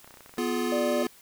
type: clicks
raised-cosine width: 0.5 ms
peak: -33 dBFS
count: 10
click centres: 0.045 / 0.076 / 0.108 / 0.141 / 0.172 / 0.207 / 0.261 / 0.294 / 0.339 / 0.374 s
type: chord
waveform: square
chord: F diminished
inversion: second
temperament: equal with one note detuned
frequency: 246.9 / 349.2 / 423.8 Hz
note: Cb4 / F4 / Ab4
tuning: 0 / 0 / +35 cents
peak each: -30 / -31 / -33 dBFS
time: 0.38-1.07 s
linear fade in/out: 2 ms
type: tone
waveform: sine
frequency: 589 Hz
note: D5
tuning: 5 cents sharp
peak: -26 dBFS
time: 0.72-1.03 s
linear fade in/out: 2 ms
effects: white hiss -54 dBFS RMS until 1.21 s